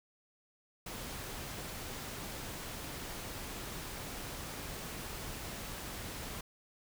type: noise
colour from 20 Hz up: pink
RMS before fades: -43 dBFS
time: 0.86-6.41 s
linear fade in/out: 5 ms
effects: none